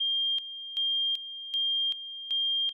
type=tone with tremolo; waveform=sine; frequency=3203 Hz; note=G7; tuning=37 cents sharp; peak=-25 dBFS; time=0-2.73 s; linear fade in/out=10 ms; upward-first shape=square; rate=1.3 Hz; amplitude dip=75%; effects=none